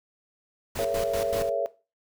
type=noise with tremolo; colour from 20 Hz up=pink; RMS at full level=-34 dBFS; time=0.75-1.5 s; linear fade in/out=10 ms; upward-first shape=square; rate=5.2 Hz; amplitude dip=75%
type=chord; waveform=sine; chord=A# half-diminished seventh; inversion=third; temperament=just; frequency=419.5 / 466.2 / 559.4 / 671.3 Hz; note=G#4 / A#4 / C#5 / E5; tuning=+17 / 0 / +16 / +31 cents; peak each=-33 / -31 / -28 / -29 dBFS; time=0.79-1.66 s; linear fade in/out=0 ms
effects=noise-tail reverb RT60 0.3 s tail -17 dB re dry